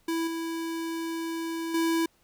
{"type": "tone with level steps", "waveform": "square", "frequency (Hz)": 329.6, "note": "E4", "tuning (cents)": 0, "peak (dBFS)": [-27, -31, -24], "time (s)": [0.08, 2.06], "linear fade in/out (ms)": 5, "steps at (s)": [0.27, 1.74], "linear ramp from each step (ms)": 5, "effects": ["pink hiss -66 dBFS RMS until 2.23 s"]}